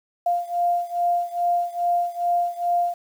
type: beating tone pair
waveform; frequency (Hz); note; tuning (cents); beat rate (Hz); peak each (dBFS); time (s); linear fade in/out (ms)
sine; 698 / 700.4; F5 / F5; -1 / +5; 2.4; -22 / -24; 0.26-2.94; 5
effects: 8-bit